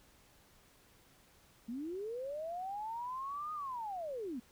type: linear two-way sweep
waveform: sine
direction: up then down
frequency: 220 to 1244.5 to 220 Hz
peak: -38 dBFS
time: 1.68-4.4 s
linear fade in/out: 10 ms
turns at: 3.53 s
effects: pink hiss -65 dBFS RMS until 4.51 s